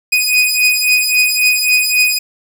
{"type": "beating tone pair", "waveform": "sawtooth", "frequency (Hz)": [2489, 2492.7], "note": ["D#7", "D#7"], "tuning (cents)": [0, 3], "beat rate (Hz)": 3.7, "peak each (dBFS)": -10, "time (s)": [0.12, 2.19], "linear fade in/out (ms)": 10, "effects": []}